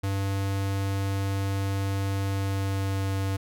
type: tone with pitch glide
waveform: square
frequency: 98 to 97.04 Hz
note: G2 to G2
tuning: 0 to -17 cents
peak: -26 dBFS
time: 0.03-3.37 s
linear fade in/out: 10 ms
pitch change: -17 cents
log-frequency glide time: 2.23-3.14 s
effects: none